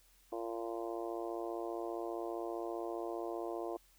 harmonic tone, 115.1 Hz, A#2, 22 cents flat, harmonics 3 / 4 / 5 / 6 / 7 / 8 / 9, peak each -41 / -44 / -46 / -44 / -52 / -53 / -51 dBFS, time 0.32-3.77 s, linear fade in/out 5 ms, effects added 43 Hz sine -68 dBFS peak until 3.98 s + white hiss -68 dBFS RMS until 3.98 s

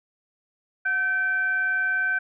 sine tone with frequency modulation, 1539 Hz, G6, 32 cents flat, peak -21 dBFS, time 0.85-2.19 s, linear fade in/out 10 ms, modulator 811 Hz, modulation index 0.28, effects none

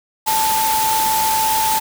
sine tone in noise, 880 Hz, A5, in tune, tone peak -16 dBFS, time 0.26-1.8 s, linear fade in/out 20 ms, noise white, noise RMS -21 dBFS, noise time 0.26-1.8 s, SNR +2 dB, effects none

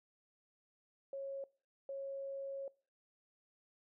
sine tone bursts at uneven times, 548 Hz, C#5, 20 cents flat, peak -40 dBFS, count 2, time 1.13-1.44 / 1.89-2.68 s, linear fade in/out 2 ms, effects noise-tail reverb RT60 0.4 s tail -23 dB re dry

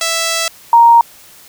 5% pulse / sine tone pair in turn, 660 / 933.4 Hz, E5 / A#5, +2 / +2 cents, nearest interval tritone, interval 600 cents, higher second, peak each -3 dBFS, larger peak neither, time 0.01-0.48 / 0.73-1.01 s, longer first, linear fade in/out 2 ms, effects white hiss -41 dBFS RMS until 1.48 s

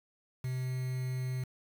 triangle tone with quantisation, 128.2 Hz, C3, 35 cents flat, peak -30 dBFS, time 0.44-1.44 s, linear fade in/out 5 ms, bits 8, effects none

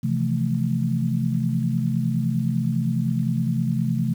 sine chord, F major seventh, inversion second, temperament equal, 130.81 / 164.81 / 174.61 / 220 Hz, C3 / E3 / F3 / A3, 0 / 0 / 0 / 0 cents, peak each -24 / -26 / -28 / -25 dBFS, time 0.03-4.14 s, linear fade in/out 10 ms, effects 8-bit

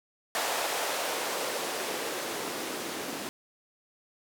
blue noise with band-pass filter sweep, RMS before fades -33 dBFS, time 0.35-3.29 s, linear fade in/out 0 ms, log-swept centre 650 to 270 Hz, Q 1.5, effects none

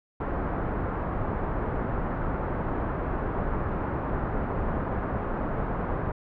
pink low-pass noise, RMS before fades -29 dBFS, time 0.2-6.12 s, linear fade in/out 5 ms, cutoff 1400 Hz, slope 24 dB/octave, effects none

